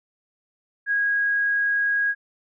sine tone, 1645 Hz, G#6, 17 cents flat, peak -19 dBFS, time 0.86-2.15 s, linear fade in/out 50 ms, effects none

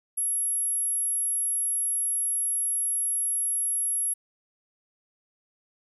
sine tone, 11210 Hz, F9, 5 cents sharp, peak -24 dBFS, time 0.17-4.14 s, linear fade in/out 10 ms, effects none

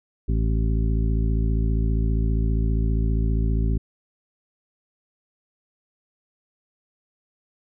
harmonic tone, 55 Hz, A1, in tune, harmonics 1 / 2 / 3 / 4 / 5 / 7, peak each -20 / -26 / -30 / -32 / -34 / -37 dBFS, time 0.28-3.78 s, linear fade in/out 10 ms, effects none

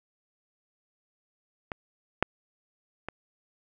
clicks, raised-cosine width 0.5 ms, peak -18 / -6 / -19 dBFS, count 3, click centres 1.718 / 2.226 / 3.086 s, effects none

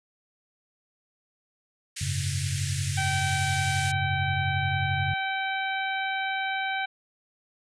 white band-pass noise, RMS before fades -36 dBFS, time 1.96-3.92 s, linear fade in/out 10 ms, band 1600 to 9700 Hz, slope 48 dB/octave
sine chord, F# suspended second, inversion none, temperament equal, 92.5 / 103.83 / 138.59 Hz, F#2 / G#2 / C#3, 0 / 0 / 0 cents, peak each -30 / -34 / -30 dBFS, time 2.01-5.14 s, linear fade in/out 5 ms
harmonic tone, 772 Hz, G5, 27 cents flat, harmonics 1 / 2 / 3 / 4 / 5, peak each -30 / -31 / -33 / -39 / -40 dBFS, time 2.97-6.86 s, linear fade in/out 10 ms
effects none

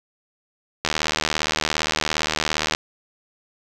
click train, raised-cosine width 0.2 ms, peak -3 dBFS, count 148, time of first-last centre 0.85-2.749 s, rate 77.4 Hz, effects none

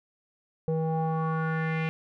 square tone with low-pass filter sweep, 160.2 Hz, E3, 49 cents flat, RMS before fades -28 dBFS, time 0.68-1.89 s, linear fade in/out 0 ms, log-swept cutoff 540 to 2500 Hz, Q 3.8, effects none

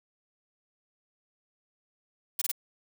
blue noise bursts, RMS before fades -29 dBFS, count 3, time 2.39-2.516 s, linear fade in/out 5 ms, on 26 ms, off 24 ms, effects none

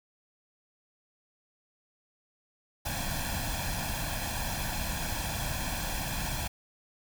pink noise with comb filter, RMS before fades -33 dBFS, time 2.85-6.48 s, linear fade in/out 10 ms, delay 1.2 ms, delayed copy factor +0.75, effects none

